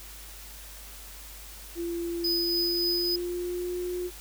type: tone with pitch glide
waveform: sine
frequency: 341.9 to 357.9 Hz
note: F4 to F4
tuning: -37 to +42 cents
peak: -29 dBFS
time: 1.75-4.11 s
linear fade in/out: 50 ms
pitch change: +79 cents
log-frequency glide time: 2.33-3.78 s
type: tone with tremolo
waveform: square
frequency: 5000 Hz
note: D#8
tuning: 8 cents sharp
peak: -25 dBFS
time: 2.24-3.16 s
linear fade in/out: 5 ms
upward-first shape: triangle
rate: 3.5 Hz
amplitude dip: 30%
effects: added 50 Hz sine -46 dBFS peak until 4.2 s + white hiss -46 dBFS RMS until 4.2 s